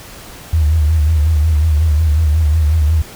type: tone with vibrato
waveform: sine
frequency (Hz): 77.6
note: D#2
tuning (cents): -4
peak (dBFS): -9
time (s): 0.53-3.02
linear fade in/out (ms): 5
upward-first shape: sine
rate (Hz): 5.5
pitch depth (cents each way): 88
effects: pink hiss -35 dBFS RMS until 3.15 s

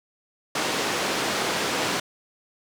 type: band-pass noise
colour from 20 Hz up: pink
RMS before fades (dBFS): -26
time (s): 0.55-2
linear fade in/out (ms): 5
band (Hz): 270 to 6500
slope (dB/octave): 12
effects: none

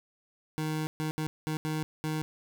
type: tone bursts at uneven times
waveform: 25% pulse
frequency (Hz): 155.56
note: D#3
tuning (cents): 0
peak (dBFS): -26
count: 6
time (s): 0.58-0.87 / 1-1.11 / 1.18-1.27 / 1.47-1.57 / 1.65-1.83 / 2.04-2.22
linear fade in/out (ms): 0
effects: none

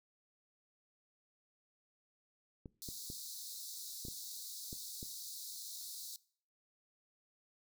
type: clicks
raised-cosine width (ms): 3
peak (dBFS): -34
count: 7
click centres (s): 2.658 / 2.888 / 3.101 / 4.051 / 4.084 / 4.729 / 5.029
type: high-pass noise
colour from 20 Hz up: pink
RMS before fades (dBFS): -47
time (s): 2.82-6.16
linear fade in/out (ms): 0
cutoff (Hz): 3800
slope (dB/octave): 96
effects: noise-tail reverb RT60 0.5 s tail -21 dB re dry

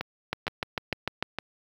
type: two click trains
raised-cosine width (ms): 0.3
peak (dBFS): -14 / -11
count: 4 / 7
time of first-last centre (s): 0.01-1.386 / 0.33-1.226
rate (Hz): 2.18 / 6.7
effects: high-pass 60 Hz 12 dB/octave + 8-bit

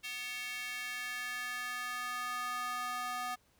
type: tone with high-pass filter sweep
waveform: square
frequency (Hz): 246.9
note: B3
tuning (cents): 0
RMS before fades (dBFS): -39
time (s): 0.03-3.36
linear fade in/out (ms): 20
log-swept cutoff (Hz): 2500 to 950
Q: 2.8
effects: pink hiss -70 dBFS RMS until 3.59 s

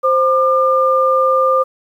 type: tone pair together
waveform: sine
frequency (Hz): 523.3 / 1200.1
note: C5 / D6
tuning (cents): 0 / +37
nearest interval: octave + major second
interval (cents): 1437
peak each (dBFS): -13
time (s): 0.03-1.64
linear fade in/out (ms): 20
effects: 8-bit

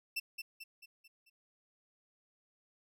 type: tone with echo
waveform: 30% pulse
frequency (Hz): 2673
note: E7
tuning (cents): +23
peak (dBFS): -31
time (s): 0.16-0.2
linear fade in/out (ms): 10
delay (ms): 220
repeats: 5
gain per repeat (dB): -6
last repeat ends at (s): 1.3
effects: none

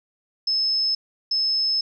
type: tone bursts at uneven times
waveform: sine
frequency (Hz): 5210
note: E8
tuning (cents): -21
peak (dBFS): -19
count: 2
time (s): 0.47-0.95 / 1.31-1.81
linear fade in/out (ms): 5
effects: none

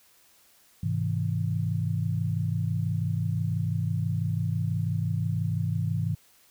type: chord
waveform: sine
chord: Ab augmented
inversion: none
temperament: just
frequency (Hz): 103.83 / 129.78 / 162.23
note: Ab2 / C3 / E3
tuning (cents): 0 / -14 / -27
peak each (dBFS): -28 / -31 / -29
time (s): 0.83-6.15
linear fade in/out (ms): 5
effects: white hiss -60 dBFS RMS until 6.5 s

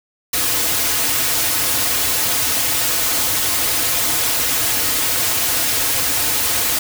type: noise with comb filter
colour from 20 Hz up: white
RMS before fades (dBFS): -18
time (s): 0.33-6.79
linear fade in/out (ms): 5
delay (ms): 5.1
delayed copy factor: -0.8
effects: none

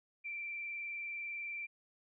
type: tone with vibrato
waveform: sine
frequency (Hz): 2349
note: D7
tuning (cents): 0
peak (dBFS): -39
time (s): 0.24-1.67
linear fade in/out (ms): 20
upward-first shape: triangle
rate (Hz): 20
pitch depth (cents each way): 35
effects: none

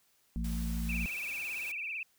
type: harmonic tone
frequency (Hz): 56.6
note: A1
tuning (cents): +50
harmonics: 1 / 3 / 4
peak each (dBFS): -33 / -38 / -39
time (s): 0.36-1.06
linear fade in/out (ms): 0
type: noise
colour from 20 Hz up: white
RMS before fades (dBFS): -48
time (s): 0.44-1.72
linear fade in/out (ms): 5
type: tone with vibrato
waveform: sine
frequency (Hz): 2489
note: D#7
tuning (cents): 0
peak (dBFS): -35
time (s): 0.89-2.03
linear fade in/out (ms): 2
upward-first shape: triangle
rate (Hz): 18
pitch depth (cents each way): 160
effects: white hiss -70 dBFS RMS until 2.18 s

